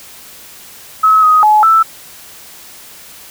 sine tone with pitch steps, 1286 / 1254 / 851 / 1322 Hz, E6 / D#6 / G#5 / E6, -43 / +13 / +42 / +5 cents, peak -5 dBFS, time 1.03-1.83 s, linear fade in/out 10 ms, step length 200 ms, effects white hiss -36 dBFS RMS until 3.3 s

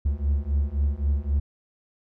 triangle beating tone pair, 69.3 / 73.1 Hz, C#2 / D2, 0 / -7 cents, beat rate 3.8 Hz, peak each -23 / -22 dBFS, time 0.05-1.4 s, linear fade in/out 10 ms, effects none

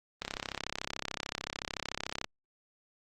click train, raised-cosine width 0.2 ms, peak -16 dBFS, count 69, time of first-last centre 0.22-2.244 s, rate 33.6 Hz, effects Opus 24 kbps

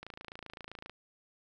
click train, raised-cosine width 0.3 ms, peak -28 dBFS, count 25, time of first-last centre 0.03-0.896 s, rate 27.7 Hz, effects none

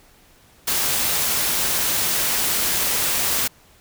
white noise, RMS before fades -21 dBFS, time 0.67-3.48 s, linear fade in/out 10 ms, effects pink hiss -53 dBFS RMS until 3.8 s

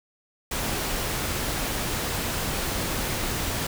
pink noise, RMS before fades -28 dBFS, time 0.51-3.67 s, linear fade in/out 5 ms, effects none

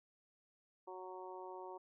harmonic tone, 185 Hz, F#3, in tune, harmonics 2 / 3 / 4 / 5 / 6, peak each -50 / -55 / -54 / -51 / -58 dBFS, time 0.87-1.78 s, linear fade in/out 10 ms, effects none

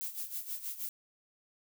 violet noise with tremolo, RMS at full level -37 dBFS, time 0.01-0.89 s, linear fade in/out 0 ms, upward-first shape sine, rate 6.3 Hz, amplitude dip 75%, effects none

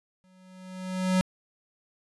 square tone with exponential growth, 185.6 Hz, F#3, 6 cents sharp, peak -20 dBFS, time 0.24-1.21 s, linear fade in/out 0 ms, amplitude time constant 210 ms, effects resampled to 24000 Hz

